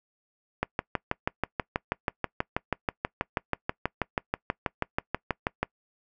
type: click train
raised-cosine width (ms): 0.5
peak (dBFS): -10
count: 32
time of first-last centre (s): 0.63-5.63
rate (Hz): 6.2
effects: noise-tail reverb RT60 0.1 s tail -24 dB re dry